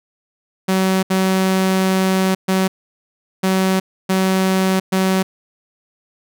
sawtooth tone bursts at uneven times, 189 Hz, F#3, 37 cents sharp, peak -10 dBFS, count 6, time 0.68-1.03 / 1.1-2.35 / 2.48-2.68 / 3.43-3.8 / 4.09-4.8 / 4.92-5.23 s, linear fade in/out 10 ms, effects none

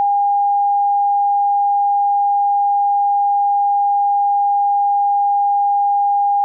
sine tone, 810 Hz, G#5, 43 cents flat, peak -12 dBFS, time 0-6.44 s, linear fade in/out 0 ms, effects none

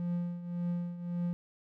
triangle tone with tremolo, 174.4 Hz, F3, 2 cents flat, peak -27 dBFS, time 0-1.33 s, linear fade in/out 0 ms, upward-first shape triangle, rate 1.8 Hz, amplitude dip 75%, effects none

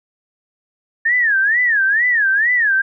sine tone with vibrato, 1759 Hz, A6, 1 cent flat, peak -12 dBFS, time 1.05-2.82 s, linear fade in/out 10 ms, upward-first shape sine, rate 2.2 Hz, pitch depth 220 cents each way, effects none

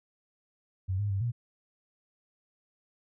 sine tone with pitch steps, 94.1 / 102.7 / 97.8 / 119.3 Hz, F#2 / G#2 / G2 / A#2, +30 / -19 / -4 / +41 cents, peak -27 dBFS, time 0.88-1.32 s, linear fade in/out 20 ms, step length 110 ms, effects none

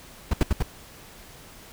brown noise bursts, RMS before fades -19 dBFS, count 4, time 0.31-0.626 s, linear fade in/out 5 ms, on 25 ms, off 72 ms, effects pink hiss -47 dBFS RMS until 1.72 s

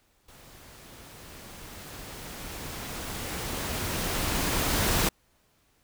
pink noise with level ramp, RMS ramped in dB -52 to -24 dBFS, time 0.28-5.09 s, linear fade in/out 5 ms, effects pink hiss -67 dBFS RMS until 5.83 s

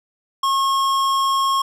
sine tone with tanh clipping, 1085 Hz, C#6, 37 cents flat, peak -18 dBFS, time 0.43-1.62 s, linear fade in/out 5 ms, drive 17 dB, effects none

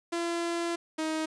sawtooth tone pair in turn, 340.2 / 315.1 Hz, F4 / D#4, -45 / +22 cents, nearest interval minor second, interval 133 cents, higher first, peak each -25 dBFS, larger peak neither, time 0.12-0.76 / 0.98-1.26 s, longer first, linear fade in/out 10 ms, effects resampled to 22050 Hz + 9-bit

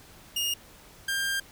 sawtooth tone pair in turn, 2844 / 1596.1 Hz, F7 / G6, +31 / +31 cents, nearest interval minor seventh, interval 1000 cents, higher first, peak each -23 dBFS, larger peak neither, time 0.36-0.54 / 1.08-1.4 s, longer second, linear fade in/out 5 ms, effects pink hiss -52 dBFS RMS until 1.51 s

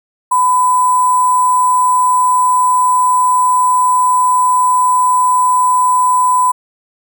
sine tone with sample-and-hold, 1004 Hz, B5, 28 cents sharp, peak -8 dBFS, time 0.31-6.52 s, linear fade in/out 10 ms, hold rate 8820 Hz, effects none

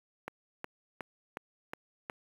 click train, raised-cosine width 0.5 ms, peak -22 dBFS, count 6, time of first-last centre 0.28-2.098 s, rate 2.75 Hz, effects high-pass 150 Hz 12 dB/octave + 8-bit

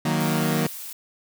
sawtooth chord, D# minor, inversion none, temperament equal, 155.56 / 185 / 233.1 Hz, D#3 / F#3 / A#3, 0 / 0 / 0 cents, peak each -20 / -23 / -21 dBFS, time 0.05-0.67 s, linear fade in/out 5 ms
blue noise, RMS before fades -36 dBFS, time 0.2-0.93 s, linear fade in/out 5 ms
effects none

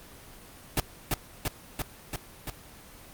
pink noise with echo, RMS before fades -24 dBFS, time 0.77-0.8 s, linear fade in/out 2 ms, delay 340 ms, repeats 5, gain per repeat -2 dB, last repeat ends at 2.5 s, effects pink hiss -49 dBFS RMS until 3.13 s + Opus 24 kbps

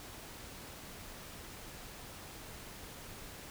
silence, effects pink hiss -49 dBFS RMS until 3.5 s

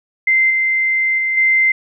sine tone with level steps, 2080 Hz, C7, 11 cents flat, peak -10 / -13 / -15 / -10 dBFS, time 0.27-1.72 s, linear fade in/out 5 ms, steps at 0.5 / 1.18 / 1.37 s, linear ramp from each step 5 ms, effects none

